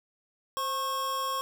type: tone pair together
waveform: square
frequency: 523.3 / 1089.8 Hz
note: C5 / C#6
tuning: 0 / -30 cents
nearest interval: octave + minor second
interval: 1270 cents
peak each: -39 / -30 dBFS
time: 0.57-1.41 s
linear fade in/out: 0 ms
effects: none